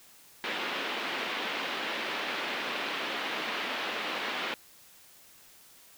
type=band-pass noise; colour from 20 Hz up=white; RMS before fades=-34 dBFS; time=0.44-4.54 s; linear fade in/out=0 ms; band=220 to 3300 Hz; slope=24 dB/octave; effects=white hiss -56 dBFS RMS until 5.97 s